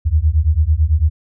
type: beating tone pair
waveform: sine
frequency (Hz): 73.4 / 82.4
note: D2 / E2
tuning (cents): 0 / 0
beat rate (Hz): 9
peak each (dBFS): -14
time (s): 0.05-1.1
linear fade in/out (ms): 20
effects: none